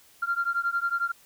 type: beating tone pair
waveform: sine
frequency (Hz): 1382 / 1393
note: F6 / F6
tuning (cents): -19 / -5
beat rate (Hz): 11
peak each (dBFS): -27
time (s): 0.22-1.12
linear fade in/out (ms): 10
effects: tanh soft clip ceiling -17 dBFS + white hiss -57 dBFS RMS until 1.25 s